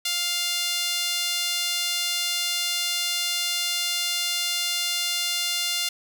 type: tone with high-pass filter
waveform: sawtooth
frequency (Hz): 700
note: F5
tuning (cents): +4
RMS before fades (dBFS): -26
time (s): 0.05-5.89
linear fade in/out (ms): 5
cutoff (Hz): 3300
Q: 1.5
effects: none